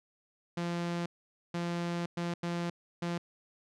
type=tone bursts at uneven times; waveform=sawtooth; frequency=172.2 Hz; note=F3; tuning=24 cents flat; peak=-28 dBFS; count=5; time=0.57-1.06 / 1.54-2.06 / 2.17-2.34 / 2.43-2.7 / 3.02-3.18 s; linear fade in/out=5 ms; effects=low-pass 6000 Hz 12 dB/octave